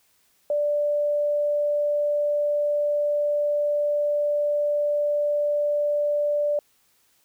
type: tone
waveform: sine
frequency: 587.3 Hz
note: D5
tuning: in tune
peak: -20 dBFS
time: 0.5-6.59 s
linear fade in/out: 2 ms
effects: white hiss -64 dBFS RMS until 7.24 s